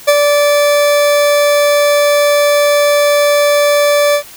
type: tone with ADSR envelope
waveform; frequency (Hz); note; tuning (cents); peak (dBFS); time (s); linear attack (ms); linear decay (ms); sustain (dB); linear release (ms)
40% pulse; 582; D5; -16; -3; 0.07-4.23; 17; 44; -4; 84
effects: white hiss -35 dBFS RMS until 4.36 s